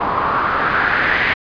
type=noise with low-pass filter sweep; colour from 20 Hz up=white; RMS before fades=-17 dBFS; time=0-1.34 s; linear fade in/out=10 ms; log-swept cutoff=1000 to 2000 Hz; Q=3.9; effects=resampled to 11025 Hz